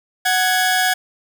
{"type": "tone pair together", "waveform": "sawtooth", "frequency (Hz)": [740, 1668.9], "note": ["F#5", "G#6"], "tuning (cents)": [0, 8], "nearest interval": "octave + major second", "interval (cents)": 1408, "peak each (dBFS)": -14, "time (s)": [0.25, 0.94], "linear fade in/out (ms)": 10, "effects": ["7-bit"]}